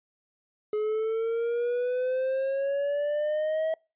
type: exponential sweep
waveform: triangle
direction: up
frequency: 422 to 644 Hz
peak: -23 dBFS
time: 0.73-3.74 s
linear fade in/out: 2 ms
effects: noise-tail reverb RT60 0.3 s tail -26 dB re dry + resampled to 8000 Hz